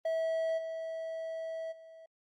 triangle tone with level steps, 650 Hz, E5, 24 cents flat, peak -27 / -34 / -48 dBFS, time 0.05-2.06 s, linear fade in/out 5 ms, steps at 0.57 / 1.71 s, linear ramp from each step 20 ms, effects Opus 24 kbps

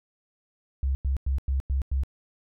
sine tone bursts, 67.2 Hz, C2, 47 cents sharp, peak -22 dBFS, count 6, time 0.83-2.035 s, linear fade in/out 0 ms, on 120 ms, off 97 ms, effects none

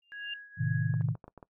sine tone with exponential growth, 2800 Hz, F7, 4 cents sharp, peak -32 dBFS, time 0.02-0.34 s, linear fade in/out 5 ms, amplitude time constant 69 ms
sine tone with tremolo, 1661.2 Hz, G#6, in tune, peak -37 dBFS, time 0.12-1.02 s, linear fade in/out 0 ms, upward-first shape triangle, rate 2 Hz, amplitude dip 85%
sine chord, A diminished, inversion none, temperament equal with one note detuned, 110 / 130.81 / 158.01 Hz, A2 / C3 / Eb3, 0 / 0 / +27 cents, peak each -31 dBFS, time 0.57-1.16 s, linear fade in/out 50 ms
clicks, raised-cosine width 1 ms, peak -33 dBFS, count 8, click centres 0.94 / 1.01 / 1.087 / 1.153 / 1.242 / 1.28 / 1.377 / 1.428 s
effects noise-tail reverb RT60 0.1 s tail -21 dB re dry

